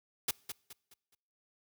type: noise with echo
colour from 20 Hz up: white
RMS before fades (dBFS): -31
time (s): 0.28-0.31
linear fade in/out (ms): 5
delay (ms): 210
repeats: 4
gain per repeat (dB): -9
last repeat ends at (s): 1.15
effects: noise-tail reverb RT60 0.8 s tail -25 dB re dry + high-pass 60 Hz 12 dB/octave